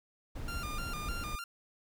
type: noise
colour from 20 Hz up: brown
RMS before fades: -39 dBFS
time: 0.35-1.36 s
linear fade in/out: 10 ms
type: tone with vibrato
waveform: sawtooth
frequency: 1295 Hz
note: E6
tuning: 31 cents flat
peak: -36 dBFS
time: 0.48-1.44 s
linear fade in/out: 2 ms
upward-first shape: square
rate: 3.3 Hz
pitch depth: 120 cents each way
effects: none